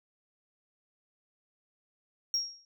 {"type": "tone with exponential decay", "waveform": "sine", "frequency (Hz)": 5588, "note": "F8", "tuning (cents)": 0, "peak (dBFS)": -22, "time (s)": [2.34, 2.65], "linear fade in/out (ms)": 1, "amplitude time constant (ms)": 66, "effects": ["tanh soft clip ceiling -24 dBFS"]}